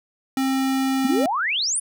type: tone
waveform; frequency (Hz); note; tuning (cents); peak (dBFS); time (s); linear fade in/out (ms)
square; 266.3; C4; +31; -20; 0.37-1.26; 2
type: exponential sweep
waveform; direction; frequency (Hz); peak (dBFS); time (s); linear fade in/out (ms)
sine; up; 217.4 to 10270; -20; 1.04-1.8; 10
effects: none